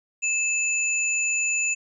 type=tone pair together; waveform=sine; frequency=2619 / 6992 Hz; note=E7 / A8; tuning=-12 / -12 cents; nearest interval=octave + perfect fourth; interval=1700 cents; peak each=-23 / -26 dBFS; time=0.22-1.75 s; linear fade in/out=20 ms; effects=none